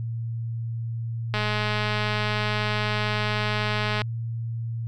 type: click train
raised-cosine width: 0.3 ms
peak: -11 dBFS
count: 566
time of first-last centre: 1.34-4.018 s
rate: 211 Hz
effects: added 115 Hz sine -27 dBFS peak until 4.87 s